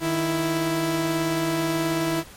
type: tone pair together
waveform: sawtooth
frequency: 155.9 / 330.3 Hz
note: D#3 / E4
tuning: +4 / +4 cents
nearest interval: octave + minor second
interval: 1300 cents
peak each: -24 / -19 dBFS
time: 0-2.24 s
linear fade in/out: 50 ms
effects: pink hiss -45 dBFS RMS until 2.36 s + MP3 64 kbps